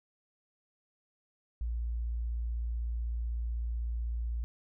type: tone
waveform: sine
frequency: 58 Hz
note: A#1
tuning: 8 cents flat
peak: -31 dBFS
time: 1.61-4.44 s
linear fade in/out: 0 ms
effects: none